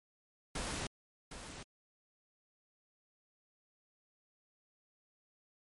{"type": "noise with echo", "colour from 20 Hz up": "pink", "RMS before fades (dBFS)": -39, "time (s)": [0.55, 0.87], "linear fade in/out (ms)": 5, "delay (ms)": 760, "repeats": 1, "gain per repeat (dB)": -9, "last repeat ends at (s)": 1.63, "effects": ["MP3 48 kbps"]}